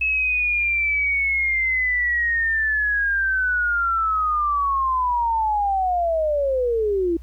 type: linear sweep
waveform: sine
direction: down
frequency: 2594 to 326.1 Hz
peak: -18 dBFS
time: 0.01-7.17 s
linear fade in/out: 5 ms
effects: added 60 Hz sine -35 dBFS peak until 7.22 s + pink hiss -61 dBFS RMS until 7.22 s